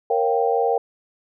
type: chord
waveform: sine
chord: G half-diminished seventh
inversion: first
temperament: equal with one note detuned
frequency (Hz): 466.2 / 548.9 / 698.5 / 784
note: Bb4 / Db5 / F5 / G5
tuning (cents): 0 / -17 / 0 / 0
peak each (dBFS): -20 / -26 / -25 / -22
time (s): 0.1-0.78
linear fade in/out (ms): 5
effects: none